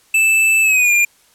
square tone with pitch glide, 2637 to 2404 Hz, E7 to D7, 0 to +40 cents, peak -11 dBFS, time 0.14-1.05 s, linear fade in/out 5 ms, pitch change -160 cents, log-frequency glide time 0.62-0.92 s, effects white hiss -53 dBFS RMS until 1.34 s + low-pass 12000 Hz 12 dB/octave

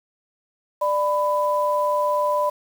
sine tone pair together, 592.8 / 997 Hz, D5 / B5, +16 / +16 cents, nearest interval major sixth, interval 900 cents, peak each -21 dBFS, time 0.81-2.5 s, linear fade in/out 10 ms, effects 7-bit

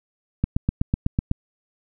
click train, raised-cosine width 5 ms, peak -7 dBFS, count 8, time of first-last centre 0.44-1.314 s, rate 8.01 Hz, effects none

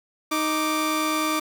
sawtooth tone pair together, 311.1 / 1174.7 Hz, D#4 / D6, 0 / 0 cents, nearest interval octave + major seventh, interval 2300 cents, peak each -21 dBFS, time 0.31-1.4 s, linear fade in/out 10 ms, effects 7-bit

